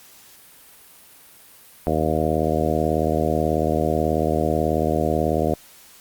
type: harmonic tone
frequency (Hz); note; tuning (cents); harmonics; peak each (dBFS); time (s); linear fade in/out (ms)
78.3; D#2; +11; 1 / 2 / 3 / 4 / 5 / 6 / 7 / 8 / 9; -27 / -27 / -27 / -27 / -27 / -27 / -27 / -27 / -27; 1.87-5.54; 0
effects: white hiss -48 dBFS RMS until 6 s + Opus 48 kbps